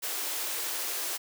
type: high-pass noise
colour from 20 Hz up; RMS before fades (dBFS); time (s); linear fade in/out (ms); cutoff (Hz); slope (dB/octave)
white; -33; 0.02-1.18; 20; 290; 96
effects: none